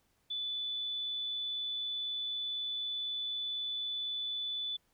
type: tone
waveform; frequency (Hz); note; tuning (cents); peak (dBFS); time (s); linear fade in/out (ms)
sine; 3482; A7; -19; -34; 0.3-4.77; 10
effects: pink hiss -74 dBFS RMS until 4.93 s